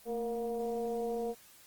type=tone with frequency modulation; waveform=sine; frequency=467.3 Hz; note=A#4; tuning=4 cents sharp; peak=-32 dBFS; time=0.05-1.35 s; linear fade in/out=50 ms; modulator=242 Hz; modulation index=0.82; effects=white hiss -58 dBFS RMS until 1.66 s + Opus 24 kbps